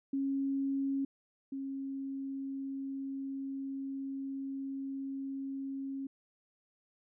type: tone pair in turn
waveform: sine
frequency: 273.6 / 271.7 Hz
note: C#4 / C#4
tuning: -23 / -35 cents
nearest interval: unison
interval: 12 cents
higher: first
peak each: -30 / -36 dBFS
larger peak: first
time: 0.13-1.05 / 1.52-6.07 s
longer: second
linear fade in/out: 5 ms
effects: none